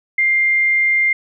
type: tone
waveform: sine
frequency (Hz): 2100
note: C7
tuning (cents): +6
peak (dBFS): -12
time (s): 0.18-1.13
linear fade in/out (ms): 5
effects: none